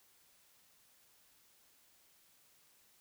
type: silence
effects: white hiss -68 dBFS RMS until 3 s